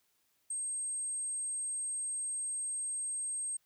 sine tone, 8420 Hz, C9, 10 cents sharp, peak -34 dBFS, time 0.5-3.57 s, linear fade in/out 5 ms, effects white hiss -75 dBFS RMS until 3.65 s

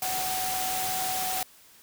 sine tone in noise, 749 Hz, F#5, 21 cents sharp, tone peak -31 dBFS, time 0.02-1.43 s, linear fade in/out 2 ms, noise white, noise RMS -31 dBFS, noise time 0.02-1.43 s, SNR -3 dB, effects white hiss -55 dBFS RMS until 1.82 s

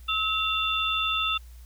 sine tone cluster, 1291 / 2748 / 3535 Hz, E6 / F7 / A7, -37 / -29 / +7 cents, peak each -28 dBFS, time 0.08-1.38 s, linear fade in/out 10 ms, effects added 60 Hz sine -43 dBFS peak until 1.65 s + white hiss -59 dBFS RMS until 1.65 s

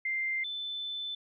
sine tone pair in turn, 2093 / 3520 Hz, C7 / A7, 0 / 0 cents, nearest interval major sixth, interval 900 cents, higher second, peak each -29 / -34 dBFS, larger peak first, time 0.05-0.44 / 0.44-1.15 s, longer second, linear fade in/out 5 ms, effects none

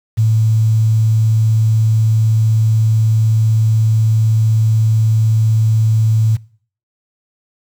sine tone with quantisation, 110.5 Hz, A2, 8 cents sharp, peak -9 dBFS, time 0.17-6.37 s, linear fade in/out 20 ms, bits 6, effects noise-tail reverb RT60 0.5 s tail -22 dB re dry

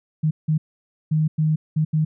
sine tone bursts at uneven times, 155.5 Hz, D#3, 1 cent flat, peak -16 dBFS, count 6, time 0.23-0.31 / 0.48-0.58 / 1.11-1.28 / 1.38-1.56 / 1.76-1.85 / 1.93-2.05 s, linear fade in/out 10 ms, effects none

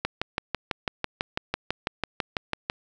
click train, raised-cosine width 0.3 ms, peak -9 dBFS, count 17, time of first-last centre 0.05-2.699 s, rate 6.04 Hz, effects none

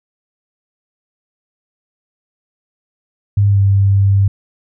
sine tone with pitch glide, 101.2 to 98.72 Hz, G#2 to G2, -44 to +13 cents, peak -8 dBFS, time 3.37-4.28 s, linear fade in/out 5 ms, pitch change -43 cents, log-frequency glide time 3.48-3.59 s, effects none

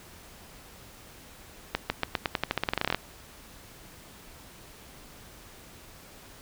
accelerating click train, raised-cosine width 0.3 ms, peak -9 dBFS, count 19, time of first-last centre 1.75-2.946 s, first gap 150 ms, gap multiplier 0.89, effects pink hiss -50 dBFS RMS until 6.41 s

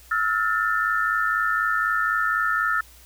sine tone cluster, 1309 / 1413 / 1780 Hz, E6 / F6 / A6, -13 / +20 / +20 cents, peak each -24 / -24 / -25 dBFS, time 0.11-2.81 s, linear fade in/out 5 ms, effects added 60 Hz sine -50 dBFS peak until 3.05 s + white hiss -51 dBFS RMS until 3.05 s

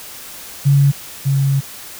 sine tone pair in turn, 140.3 / 137.41 Hz, C#3 / C#3, +21 / -15 cents, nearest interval unison, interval 36 cents, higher first, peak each -8 / -12 dBFS, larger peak first, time 0.65-0.92 / 1.25-1.61 s, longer second, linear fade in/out 20 ms, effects white hiss -34 dBFS RMS until 1.99 s

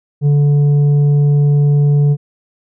sine tone with tanh clipping, 144.9 Hz, D3, 23 cents flat, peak -9 dBFS, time 0.21-2.17 s, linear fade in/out 50 ms, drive 5 dB, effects none

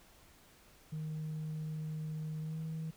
sine tone with pitch glide, 155.56 to 159.56 Hz, D#3 to D#3, 0 to +44 cents, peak -35 dBFS, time 0.92-2.91 s, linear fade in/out 10 ms, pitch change +44 cents, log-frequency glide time 2.4-2.59 s, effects tanh soft clip ceiling -35 dBFS + pink hiss -62 dBFS RMS until 2.96 s

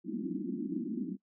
white band-pass noise, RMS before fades -36 dBFS, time 0.04-1.17 s, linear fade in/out 50 ms, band 180 to 340 Hz, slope 96 dB/octave, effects noise-tail reverb RT60 0.1 s tail -22 dB re dry

